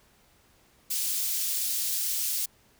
white high-pass noise, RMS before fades -29 dBFS, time 0.9-2.46 s, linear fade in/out 10 ms, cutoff 4200 Hz, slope 12 dB/octave, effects pink hiss -62 dBFS RMS until 2.79 s

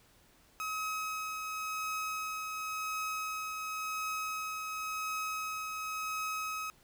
30% pulse tone with tremolo, 1274 Hz, D#6, 41 cents sharp, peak -31 dBFS, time 0.6-6.7 s, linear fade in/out 0 ms, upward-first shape triangle, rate 0.93 Hz, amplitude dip 35%, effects pink hiss -64 dBFS RMS until 6.83 s

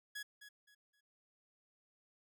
sawtooth tone with echo, 1675 Hz, G#6, 14 cents sharp, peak -39 dBFS, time 0.15-0.23 s, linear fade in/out 10 ms, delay 260 ms, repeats 3, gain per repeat -11 dB, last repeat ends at 1.01 s, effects none

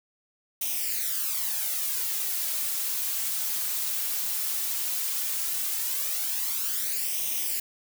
blue noise with flanger, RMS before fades -29 dBFS, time 0.61-7.6 s, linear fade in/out 5 ms, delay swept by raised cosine 0.33 to 4.93 ms, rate 0.15 Hz, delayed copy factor +0.65, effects none

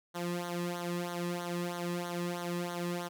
sawtooth tone with flanger, 174.61 Hz, F3, in tune, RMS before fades -36 dBFS, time 0.14-3.09 s, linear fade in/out 20 ms, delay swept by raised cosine 0.39 to 1.39 ms, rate 3.1 Hz, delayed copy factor -0.8, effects none

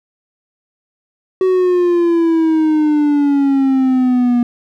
triangle exponential sweep, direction down, 376.7 to 239.6 Hz, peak -8 dBFS, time 1.41-4.43 s, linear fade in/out 2 ms, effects none

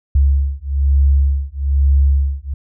sine beating tone pair, 68.8 / 69.9 Hz, C#2 / C#2, -12 / +15 cents, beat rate 1.1 Hz, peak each -14 dBFS, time 0.15-2.54 s, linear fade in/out 5 ms, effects none

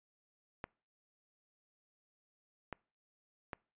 clicks, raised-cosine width 0.5 ms, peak -25 dBFS, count 3, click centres 0.641 / 2.727 / 3.532 s, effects noise-tail reverb RT60 0.4 s tail -26 dB re dry + resampled to 8000 Hz

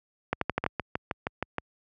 two click trains, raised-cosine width 0.5 ms, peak -13 / -10 dBFS, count 7 / 5, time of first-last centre 0.64-1.583 / 0.33-0.663 s, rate 6.36 / 12 Hz, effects high-pass 60 Hz 12 dB/octave

